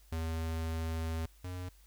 square tone pair in turn, 81.2 / 90.57 Hz, E2 / F#2, -26 / -36 cents, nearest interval major second, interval 190 cents, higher second, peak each -34 / -39 dBFS, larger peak first, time 0.12-1.26 / 1.44-1.69 s, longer first, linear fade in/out 5 ms, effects added 50 Hz sine -58 dBFS peak until 1.86 s + white hiss -66 dBFS RMS until 1.86 s

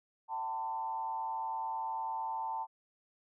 sine tone with frequency modulation, 891 Hz, A5, 22 cents sharp, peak -34 dBFS, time 0.28-2.67 s, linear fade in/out 50 ms, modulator 129 Hz, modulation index 0.72, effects none

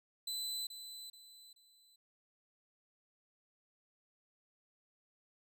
sawtooth tone with echo, 4014 Hz, B7, 27 cents sharp, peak -35 dBFS, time 0.27-0.67 s, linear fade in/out 5 ms, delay 430 ms, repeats 3, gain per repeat -9 dB, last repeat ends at 1.96 s, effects none

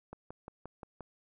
click train, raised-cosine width 1 ms, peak -30 dBFS, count 6, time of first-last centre 0.13-1.007 s, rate 5.7 Hz, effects none

